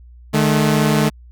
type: tone pair together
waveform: sawtooth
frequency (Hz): 151.6 / 215.6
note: D#3 / A3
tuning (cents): -45 / -35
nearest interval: tritone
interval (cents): 610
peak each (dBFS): -12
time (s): 0.33-1.1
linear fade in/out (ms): 20
effects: added 60 Hz sine -39 dBFS peak until 1.31 s